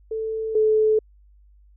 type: tone pair in turn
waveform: sine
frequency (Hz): 441.6 / 433.3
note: A4 / A4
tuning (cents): +6 / -27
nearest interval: unison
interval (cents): 33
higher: first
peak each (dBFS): -24 / -15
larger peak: second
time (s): 0.11-0.55 / 0.55-0.99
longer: neither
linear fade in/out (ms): 5
effects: added 50 Hz sine -50 dBFS peak until 1.76 s